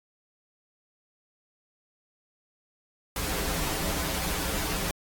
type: noise with comb filter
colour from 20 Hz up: pink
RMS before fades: -30 dBFS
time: 3.16-4.91 s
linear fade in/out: 2 ms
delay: 8.4 ms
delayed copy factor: -0.9
effects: AAC 64 kbps